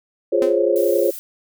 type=chord; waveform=sine; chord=Db major seventh; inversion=first; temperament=equal; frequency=349.2 / 415.3 / 523.3 / 554.4 Hz; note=F4 / Ab4 / C5 / Db5; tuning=0 / 0 / 0 / 0 cents; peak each=-20 dBFS; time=0.32-1.11 s; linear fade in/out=10 ms
type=tone with exponential decay; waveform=sawtooth; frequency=257.2 Hz; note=C4; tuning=30 cents flat; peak=-19 dBFS; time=0.42-0.61 s; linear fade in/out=1 ms; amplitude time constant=41 ms
type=noise; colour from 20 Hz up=violet; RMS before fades=-33 dBFS; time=0.76-1.19 s; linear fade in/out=0 ms
effects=none